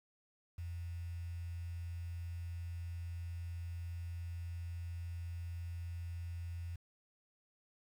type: tone with quantisation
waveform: sine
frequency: 85.7 Hz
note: F2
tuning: 32 cents flat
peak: -40 dBFS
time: 0.58-6.76 s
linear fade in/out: 5 ms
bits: 10
effects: none